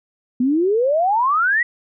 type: exponential sweep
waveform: sine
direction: up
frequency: 240 to 1975.5 Hz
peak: -14 dBFS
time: 0.4-1.63 s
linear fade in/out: 5 ms
effects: none